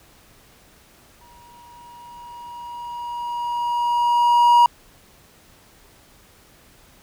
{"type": "tone with exponential growth", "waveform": "triangle", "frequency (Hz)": 956, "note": "A#5", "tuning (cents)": 43, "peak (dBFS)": -7, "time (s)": [1.21, 4.66], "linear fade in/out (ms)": 2, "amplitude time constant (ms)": 750, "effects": ["pink hiss -52 dBFS RMS until 7.02 s"]}